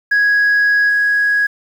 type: tone with level steps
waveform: sine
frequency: 1661.2 Hz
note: G#6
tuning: in tune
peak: -8 / -10 dBFS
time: 0.11-1.47 s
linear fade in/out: 10 ms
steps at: 0.89 s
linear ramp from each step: 10 ms
effects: tanh soft clip ceiling -8 dBFS + 7-bit